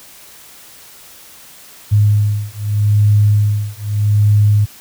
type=beating tone pair; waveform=sine; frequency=103.83 / 104.64 Hz; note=G#2 / G#2; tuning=0 / +14 cents; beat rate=0.81 Hz; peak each=-13 dBFS; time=1.91-4.66 s; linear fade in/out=20 ms; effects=white hiss -40 dBFS RMS until 4.8 s